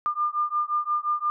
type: beating tone pair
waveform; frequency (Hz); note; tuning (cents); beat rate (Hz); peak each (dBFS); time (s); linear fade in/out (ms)
sine; 1200 / 1205.7; D6 / D6; +37 / +45; 5.7; -26; 0.06-1.3; 0
effects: none